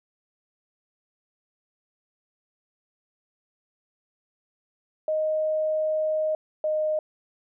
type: tone pair in turn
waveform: sine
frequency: 622.3 / 617.3 Hz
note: D#5 / D#5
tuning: 0 / -14 cents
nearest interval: unison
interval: 14 cents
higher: first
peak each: -22 dBFS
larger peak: neither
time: 5.08-6.35 / 6.64-6.99 s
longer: first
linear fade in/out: 2 ms
effects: none